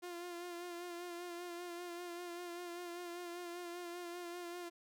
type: tone with vibrato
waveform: sawtooth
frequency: 349.2 Hz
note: F4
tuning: in tune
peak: -40 dBFS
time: 0.02-4.7 s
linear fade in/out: 20 ms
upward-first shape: sine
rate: 5.1 Hz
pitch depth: 33 cents each way
effects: none